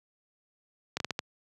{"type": "slowing click train", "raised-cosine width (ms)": 0.2, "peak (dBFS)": -13, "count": 5, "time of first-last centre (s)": [0.97, 1.191], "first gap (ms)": 32, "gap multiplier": 1.38, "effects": ["high-pass 100 Hz 12 dB/octave"]}